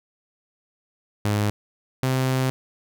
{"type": "tone pair in turn", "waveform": "sawtooth", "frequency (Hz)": [104.1, 130.44], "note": ["G#2", "C3"], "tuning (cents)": [5, -5], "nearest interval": "major third", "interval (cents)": 390, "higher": "second", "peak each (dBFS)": -16, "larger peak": "neither", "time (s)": [[1.25, 1.5], [2.03, 2.5]], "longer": "second", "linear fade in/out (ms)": 0, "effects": []}